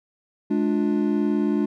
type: chord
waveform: triangle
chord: D diminished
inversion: second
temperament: just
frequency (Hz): 211.4 / 293.7 / 352.4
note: Ab3 / D4 / F4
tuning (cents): +31 / 0 / +16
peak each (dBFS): -21 / -21 / -24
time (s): 0.5-1.66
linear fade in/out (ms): 10
effects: none